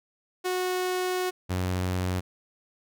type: tone pair in turn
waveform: sawtooth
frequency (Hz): 366.3 / 91.58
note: F#4 / F#2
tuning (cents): -17 / -17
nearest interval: 2 octaves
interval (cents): 2400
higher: first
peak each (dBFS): -22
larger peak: neither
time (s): 0.44-1.31 / 1.49-2.21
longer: first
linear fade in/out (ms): 20
effects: none